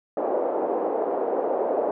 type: band-pass noise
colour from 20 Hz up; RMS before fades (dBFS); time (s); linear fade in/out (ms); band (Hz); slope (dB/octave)
white; -25; 0.17-1.91; 2; 370 to 650; 24
effects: none